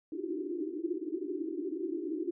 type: band-pass noise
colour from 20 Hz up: pink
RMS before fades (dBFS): -36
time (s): 0.12-2.31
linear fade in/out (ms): 2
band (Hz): 300 to 380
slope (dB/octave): 96
effects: none